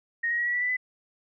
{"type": "tone with pitch steps", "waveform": "sine", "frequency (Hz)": [1864.7, 1887.5, 1910.5, 1933.8, 1957.4, 1981.3, 2005], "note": ["A#6", "A#6", "A#6", "B6", "B6", "B6", "B6"], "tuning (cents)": [0, 21, 42, -37, -16, 5, 26], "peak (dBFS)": -24, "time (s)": [0.23, 0.769], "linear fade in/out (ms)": 10, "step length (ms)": 77, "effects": []}